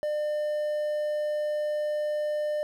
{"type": "tone with quantisation", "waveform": "triangle", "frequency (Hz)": 600, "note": "D5", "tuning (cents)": 37, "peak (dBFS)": -24, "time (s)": [0.03, 2.63], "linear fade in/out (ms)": 0, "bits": 9, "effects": []}